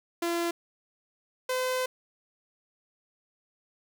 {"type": "tone pair in turn", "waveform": "sawtooth", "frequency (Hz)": [341, 510.9], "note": ["F4", "C5"], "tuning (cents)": [-41, -41], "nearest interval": "perfect fifth", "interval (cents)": 700, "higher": "second", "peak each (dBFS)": -23, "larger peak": "neither", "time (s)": [[0.22, 0.51], [1.49, 1.86]], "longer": "second", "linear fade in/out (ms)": 5, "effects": []}